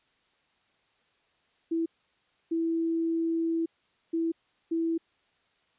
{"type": "tone bursts at uneven times", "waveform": "sine", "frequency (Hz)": 329.6, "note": "E4", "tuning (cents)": 0, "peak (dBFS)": -25, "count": 4, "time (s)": [[1.71, 1.86], [2.51, 3.66], [4.13, 4.32], [4.71, 4.98]], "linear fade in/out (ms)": 10, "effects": ["white hiss -69 dBFS RMS until 5.78 s", "resampled to 8000 Hz"]}